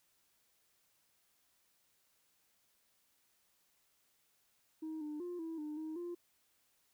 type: tone with pitch steps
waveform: sine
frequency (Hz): 315.7 / 300.3 / 353.1 / 326 / 301.6 / 314.4 / 348.4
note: D#4 / D4 / F4 / E4 / D4 / D#4 / F4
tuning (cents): +25 / +39 / +19 / -19 / +46 / +18 / -4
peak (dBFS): -38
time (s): 4.82-6.15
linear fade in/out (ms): 10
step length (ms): 190
effects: tanh soft clip ceiling -38 dBFS + white hiss -75 dBFS RMS until 6.93 s